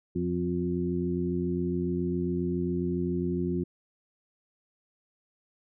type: harmonic tone with a mistuned harmonic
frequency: 87.3 Hz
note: F2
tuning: in tune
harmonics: 1 / 2 / 3 / 4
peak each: -36 / -30 / -33 / -31 dBFS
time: 0.15-3.64 s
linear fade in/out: 10 ms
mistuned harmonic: 4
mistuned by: +24 cents
effects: none